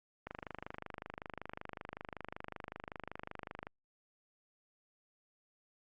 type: click train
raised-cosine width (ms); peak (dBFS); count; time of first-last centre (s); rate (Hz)
0.5; -27; 87; 0.27-3.669; 25.3
effects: Opus 48 kbps